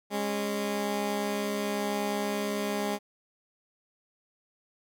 15% pulse tone pair together, 205.4 / 274.2 Hz, G#3 / C#4, -19 / -19 cents, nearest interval perfect fourth, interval 500 cents, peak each -23 / -29 dBFS, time 0.1-2.99 s, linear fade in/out 50 ms, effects none

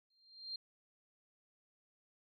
sine tone with exponential growth, 4186 Hz, C8, in tune, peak -38 dBFS, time 0.1-0.56 s, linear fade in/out 5 ms, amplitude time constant 100 ms, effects none

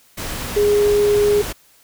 sine tone in noise, 412.8 Hz, G#4, 10 cents flat, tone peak -12 dBFS, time 0.56-1.42 s, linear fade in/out 10 ms, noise pink, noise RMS -27 dBFS, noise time 0.17-1.53 s, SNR +12 dB, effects white hiss -53 dBFS RMS until 1.83 s

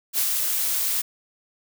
blue noise with ADSR envelope, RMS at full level -21 dBFS, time 0.13-1.02 s, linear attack 56 ms, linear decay 71 ms, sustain -3 dB, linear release 12 ms, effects none

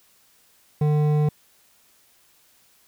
triangle tone with hard clipping, 150 Hz, D3, 37 cents sharp, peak -19 dBFS, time 0.81-1.29 s, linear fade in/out 5 ms, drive 14 dB, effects white hiss -59 dBFS RMS until 2.87 s

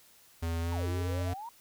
square tone with pitch glide, 83.2 to 89.69 Hz, E2 to F2, +17 to +47 cents, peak -31 dBFS, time 0.42-1.34 s, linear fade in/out 10 ms, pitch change +130 cents, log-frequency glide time 0.6-0.91 s
sine exponential two-way sweep, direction down then up, 970 to 332.7 to 970 Hz, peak -39 dBFS, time 0.72-1.49 s, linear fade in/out 2 ms, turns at 0.89 s
effects white hiss -60 dBFS RMS until 1.6 s

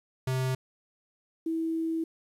square / sine tone pair in turn, 130 / 325.7 Hz, C3 / E4, -11 / -21 cents, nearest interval octave + major third, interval 1590 cents, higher second, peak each -27 dBFS, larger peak neither, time 0.27-0.55 / 1.46-2.04 s, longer second, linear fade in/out 5 ms, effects resampled to 32000 Hz + 10-bit

